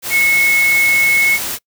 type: tone in noise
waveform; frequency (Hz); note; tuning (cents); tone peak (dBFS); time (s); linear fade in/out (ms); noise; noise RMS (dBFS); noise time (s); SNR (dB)
sine; 2189; C#7; -22; -10; 0.1-1.39; 50; white; -22; 0.02-1.59; +9
effects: noise-tail reverb RT60 0.1 s tail -25 dB re dry